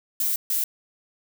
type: noise bursts at uneven times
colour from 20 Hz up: violet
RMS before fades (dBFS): -24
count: 2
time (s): 0.2-0.36 / 0.5-0.64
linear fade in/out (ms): 2
effects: none